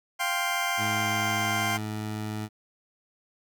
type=chord; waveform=20% pulse; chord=F suspended second; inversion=none; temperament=just; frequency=698.5 / 785.8 / 1047.7 Hz; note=F5 / G5 / C6; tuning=0 / +4 / +2 cents; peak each=-26 dBFS; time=0.19-1.78 s; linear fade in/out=20 ms
type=tone; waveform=20% pulse; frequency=107.2 Hz; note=A2; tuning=45 cents flat; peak=-26 dBFS; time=0.77-2.49 s; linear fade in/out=50 ms
effects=none